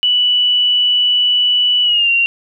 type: tone with pitch glide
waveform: sine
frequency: 2960 to 2762 Hz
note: F#7 to F7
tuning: 0 to -20 cents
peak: -10 dBFS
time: 0.03-2.26 s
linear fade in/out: 0 ms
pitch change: -120 cents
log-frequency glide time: 1.83-2.1 s
effects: none